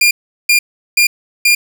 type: tone bursts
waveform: sawtooth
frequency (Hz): 2405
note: D7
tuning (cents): +41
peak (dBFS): -4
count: 4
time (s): 0.01-1.55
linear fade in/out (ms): 5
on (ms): 100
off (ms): 380
effects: 7-bit